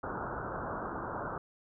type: low-pass noise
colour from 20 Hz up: white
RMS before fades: -38 dBFS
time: 0.03-1.38 s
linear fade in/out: 5 ms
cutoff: 1500 Hz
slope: 96 dB/octave
effects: none